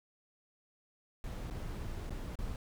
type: noise with dropouts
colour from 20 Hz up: brown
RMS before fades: -40 dBFS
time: 1.24-2.56 s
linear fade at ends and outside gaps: 1 ms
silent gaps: 1.501-1.508 / 2.096-2.105 / 2.355-2.388 s
effects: none